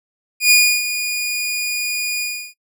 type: tone with ADSR envelope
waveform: sawtooth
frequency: 2446 Hz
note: D#7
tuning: 30 cents flat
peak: -4 dBFS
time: 0.4-2.54 s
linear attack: 110 ms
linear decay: 310 ms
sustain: -12 dB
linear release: 330 ms
effects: noise-tail reverb RT60 0.1 s tail -21 dB re dry